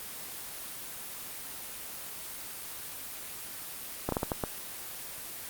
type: slowing click train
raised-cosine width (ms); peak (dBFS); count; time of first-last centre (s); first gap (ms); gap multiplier
1; -14; 6; 4.09-4.438; 33; 1.38
effects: white hiss -41 dBFS RMS until 5.49 s + Opus 24 kbps